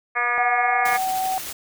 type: harmonic tone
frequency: 241.3 Hz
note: B3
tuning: 40 cents flat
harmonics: 2 / 3 / 4 / 5 / 6 / 7 / 8 / 9 / 10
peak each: -35 / -28 / -32 / -25 / -35 / -25 / -32 / -25 / -36 dBFS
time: 0.15-0.98 s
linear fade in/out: 20 ms
type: tone with pitch glide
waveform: sine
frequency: 740 to 755.1 Hz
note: F#5 to F#5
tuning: 0 to +35 cents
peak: -21 dBFS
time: 0.38-1.38 s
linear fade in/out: 0 ms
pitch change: +35 cents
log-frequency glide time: 0.6-0.75 s
type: noise with tremolo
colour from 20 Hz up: white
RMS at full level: -31 dBFS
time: 0.85-1.53 s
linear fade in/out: 5 ms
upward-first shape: triangle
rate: 13 Hz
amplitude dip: 30%
effects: none